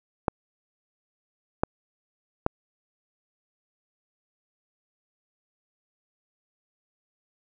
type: clicks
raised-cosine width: 1 ms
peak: -7 dBFS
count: 3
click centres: 0.282 / 1.635 / 2.464 s
effects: none